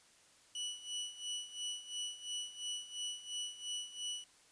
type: tone with tremolo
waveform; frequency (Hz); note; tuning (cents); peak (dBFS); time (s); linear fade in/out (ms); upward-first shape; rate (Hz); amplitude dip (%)
sawtooth; 2952; F#7; -5; -34; 0.55-4.24; 2; sine; 2.9; 80
effects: white hiss -65 dBFS RMS until 4.51 s + resampled to 22050 Hz